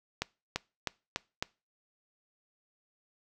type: accelerating click train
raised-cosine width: 0.2 ms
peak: -13 dBFS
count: 5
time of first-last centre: 0.22-1.425 s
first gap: 340 ms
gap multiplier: 0.92
effects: noise-tail reverb RT60 0.3 s tail -23 dB re dry